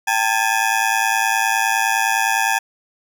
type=ring-modulated tone; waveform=20% pulse; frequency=840 Hz; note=G#5; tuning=19 cents sharp; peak=-8 dBFS; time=0.07-2.59 s; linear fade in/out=10 ms; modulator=54.9 Hz; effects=none